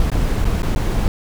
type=noise with dropouts; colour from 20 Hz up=brown; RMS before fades=-17 dBFS; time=0-1.08 s; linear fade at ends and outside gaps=1 ms; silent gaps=0.101-0.117 / 0.445-0.452 / 0.621-0.631 / 0.75-0.76 s; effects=none